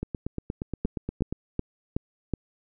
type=two click trains; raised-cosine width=3 ms; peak=-17 / -13 dBFS; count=12 / 5; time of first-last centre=0.03-1.326 / 0.85-2.337 s; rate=8.49 / 2.69 Hz; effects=none